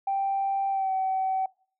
sine tone with pitch glide, 784 to 761.2 Hz, G5 to F#5, 0 to +49 cents, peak -23 dBFS, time 0.07-1.46 s, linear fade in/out 5 ms, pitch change -51 cents, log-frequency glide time 0.7-0.92 s, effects noise-tail reverb RT60 0.5 s tail -26 dB re dry + tanh soft clip ceiling -19 dBFS

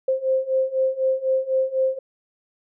sine beating tone pair, 523.3 / 527.3 Hz, C5 / C5, 0 / +13 cents, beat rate 4 Hz, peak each -23 / -21 dBFS, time 0.08-1.99 s, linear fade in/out 5 ms, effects none

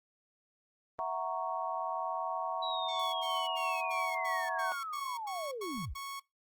sine chord, F# dominant seventh, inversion third, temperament equal, 659.3 / 740 / 932.3 / 1108.7 Hz, E5 / F#5 / A#5 / C#6, 0 / 0 / 0 / 0 cents, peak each -38 dBFS, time 0.99-4.72 s, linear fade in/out 0 ms
sine linear sweep, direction down, 3929 to 32.7 Hz, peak -37 dBFS, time 2.62-5.94 s, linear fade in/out 10 ms
sawtooth tone bursts, 1105 Hz, C#6, 6 cents flat, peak -36 dBFS, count 10, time 2.88-6.199 s, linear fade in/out 10 ms, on 250 ms, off 91 ms
effects noise-tail reverb RT60 0.2 s tail -21 dB re dry + Opus 24 kbps

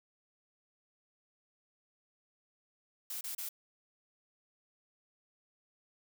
blue noise bursts, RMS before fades -40 dBFS, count 3, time 3.1-3.49 s, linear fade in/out 5 ms, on 110 ms, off 30 ms, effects none

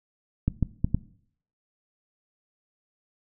clicks, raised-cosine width 5 ms, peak -10 dBFS, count 4, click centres 0.48 / 0.627 / 0.845 / 0.946 s, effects noise-tail reverb RT60 0.6 s tail -18 dB re dry

